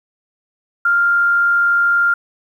sine tone with frequency modulation, 1396.9 Hz, F6, in tune, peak -11 dBFS, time 0.85-2.14 s, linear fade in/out 5 ms, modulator 57.6 Hz, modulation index 0.21, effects 8-bit

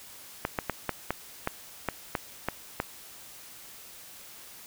clicks, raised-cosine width 0.5 ms, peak -12 dBFS, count 10, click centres 0.451 / 0.588 / 0.697 / 0.893 / 1.106 / 1.474 / 1.887 / 2.152 / 2.486 / 2.801 s, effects white hiss -48 dBFS RMS until 4.66 s

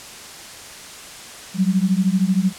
sine beating tone pair, 182.1 / 195.1 Hz, F#3 / G3, -27 / -8 cents, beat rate 13 Hz, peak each -18 / -18 dBFS, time 1.54-2.53 s, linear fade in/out 50 ms, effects white hiss -37 dBFS RMS until 2.58 s + low-pass 9000 Hz 12 dB/octave

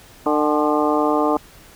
harmonic tone with a mistuned harmonic, 150.5 Hz, D3, 43 cents sharp, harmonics 2 / 3 / 4 / 5 / 6 / 7 / 8, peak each -20 / -22 / -23 / -24 / -25 / -25 / -26 dBFS, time 0.26-1.37 s, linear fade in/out 2 ms, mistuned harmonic 6, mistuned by -84 cents, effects pink hiss -46 dBFS RMS until 1.75 s

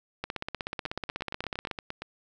two click trains, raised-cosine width 0.3 ms, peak -16 / -19 dBFS, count 25 / 11, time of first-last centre 0.24-1.712 / 0.86-2.02 s, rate 16.3 / 8.62 Hz, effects none

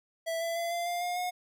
square tone with pitch steps, 659.3 / 669.3 / 679.4 / 689.7 / 700.1 / 710.7 / 721.5 Hz, E5 / E5 / F5 / F5 / F5 / F5 / F#5, 0 / +26 / -48 / -22 / +4 / +30 / -44 cents, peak -31 dBFS, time 0.26-1.31 s, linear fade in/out 20 ms, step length 150 ms, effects none

